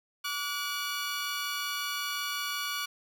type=tone pair together; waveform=15% pulse; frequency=1151.7 / 1451 Hz; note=D6 / F#6; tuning=-34 / -34 cents; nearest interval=major third; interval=400 cents; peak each=-28 dBFS; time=0.24-2.86 s; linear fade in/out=10 ms; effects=none